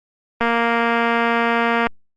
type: click train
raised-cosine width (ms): 0.5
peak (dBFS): -4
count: 341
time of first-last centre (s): 0.41-1.869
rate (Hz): 233
effects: Opus 24 kbps